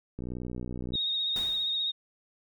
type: click train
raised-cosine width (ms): 3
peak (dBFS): -24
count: 48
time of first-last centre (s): 0.19-0.954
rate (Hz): 61.5
type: tone with vibrato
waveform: sine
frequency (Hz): 3729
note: A#7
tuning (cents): 0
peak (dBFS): -27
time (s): 0.93-1.92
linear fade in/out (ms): 20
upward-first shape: triangle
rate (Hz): 15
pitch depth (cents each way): 37
type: noise with exponential decay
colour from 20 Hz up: pink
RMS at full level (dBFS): -39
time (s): 1.36-1.92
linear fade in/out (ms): 1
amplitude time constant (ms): 120
effects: none